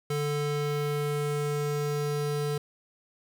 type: tone pair together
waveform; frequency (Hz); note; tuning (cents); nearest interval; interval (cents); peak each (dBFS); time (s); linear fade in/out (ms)
square; 146.68 / 440; D3 / A4; -2 / 0; octave + perfect fifth; 1902; -30 / -34; 0.1-2.58; 5
effects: none